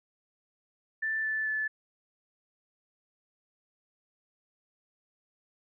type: tone with pitch steps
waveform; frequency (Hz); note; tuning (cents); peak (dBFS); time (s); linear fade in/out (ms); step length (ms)
sine; 1766 / 1751.8 / 1737.7; A6 / A6 / A6; +6 / -8 / -22; -28; 1.02-1.68; 10; 220
effects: none